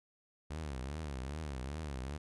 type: tone with vibrato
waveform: sawtooth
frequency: 70.9 Hz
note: C#2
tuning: 40 cents sharp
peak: -35 dBFS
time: 0.5-2.18 s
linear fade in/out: 10 ms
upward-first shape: triangle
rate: 2.5 Hz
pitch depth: 240 cents each way
effects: resampled to 24000 Hz

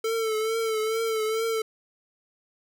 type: tone with vibrato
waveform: square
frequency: 443.8 Hz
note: A4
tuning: 15 cents sharp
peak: -25 dBFS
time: 0.04-1.62 s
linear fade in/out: 5 ms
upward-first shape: triangle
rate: 2.3 Hz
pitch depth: 53 cents each way
effects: none

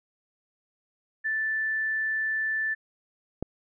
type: tone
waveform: sine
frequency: 1760 Hz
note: A6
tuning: in tune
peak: -25 dBFS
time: 1.24-2.75 s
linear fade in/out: 20 ms
type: click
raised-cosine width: 2 ms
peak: -16 dBFS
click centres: 3.426 s
effects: none

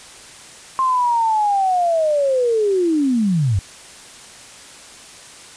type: linear sweep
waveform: sine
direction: down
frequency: 1062 to 88 Hz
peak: -14 dBFS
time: 0.79-3.59 s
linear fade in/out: 0 ms
effects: white hiss -40 dBFS RMS until 5.56 s + resampled to 22050 Hz

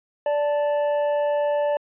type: tone pair together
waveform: triangle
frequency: 583.9 / 880 Hz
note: D5 / A5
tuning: -10 / 0 cents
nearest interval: perfect fifth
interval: 710 cents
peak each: -18 / -27 dBFS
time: 0.26-1.77 s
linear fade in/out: 2 ms
effects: resampled to 8000 Hz

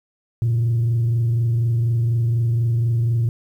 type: tone with frequency modulation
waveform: sine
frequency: 116.54 Hz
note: A#2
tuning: in tune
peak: -14 dBFS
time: 0.42-3.29 s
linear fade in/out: 0 ms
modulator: 24.1 Hz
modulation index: 0.24
effects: tanh soft clip ceiling -14 dBFS + 9-bit

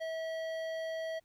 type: tone with hard clipping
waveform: sine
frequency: 647 Hz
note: E5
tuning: 32 cents flat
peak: -37 dBFS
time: 0-1.2 s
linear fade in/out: 20 ms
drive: 12 dB
effects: pink hiss -75 dBFS RMS until 1.24 s

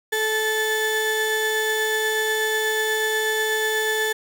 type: tone pair together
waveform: 35% pulse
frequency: 434.7 / 1747 Hz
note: A4 / A6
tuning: -21 / -13 cents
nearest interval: 2 octaves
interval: 2408 cents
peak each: -22 / -21 dBFS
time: 0.12-4.13 s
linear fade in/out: 10 ms
effects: none

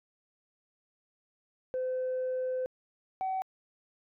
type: tone pair in turn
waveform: sine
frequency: 512 / 758.3 Hz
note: C5 / F#5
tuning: -38 / +42 cents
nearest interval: perfect fifth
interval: 680 cents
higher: second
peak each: -28 dBFS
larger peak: neither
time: 1.74-2.66 / 3.21-3.42 s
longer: first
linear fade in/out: 0 ms
effects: tanh soft clip ceiling -27 dBFS

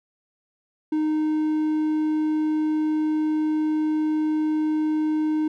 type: tone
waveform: triangle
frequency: 308.8 Hz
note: D#4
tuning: 13 cents flat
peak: -18 dBFS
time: 0.92-5.48 s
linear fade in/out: 5 ms
effects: none

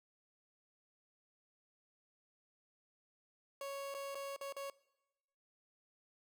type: tone with dropouts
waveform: 30% pulse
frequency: 554.4 Hz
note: C#5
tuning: in tune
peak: -39 dBFS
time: 3.61-4.7 s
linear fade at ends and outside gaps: 2 ms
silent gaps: 3.942-3.947 / 4.147-4.153 / 4.363-4.411 / 4.525-4.565 s
effects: noise-tail reverb RT60 1.0 s tail -22 dB re dry

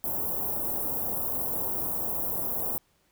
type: band-stop noise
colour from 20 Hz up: white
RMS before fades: -30 dBFS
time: 0.04-2.78 s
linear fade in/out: 0 ms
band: 900 to 13000 Hz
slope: 24 dB/octave
effects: pink hiss -68 dBFS RMS until 3.11 s

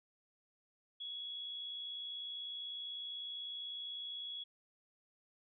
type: tone with amplitude modulation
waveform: sine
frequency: 3356 Hz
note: G#7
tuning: 17 cents sharp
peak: -40 dBFS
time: 1-4.44 s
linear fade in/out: 10 ms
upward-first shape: sine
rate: 60 Hz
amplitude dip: 35%
effects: none

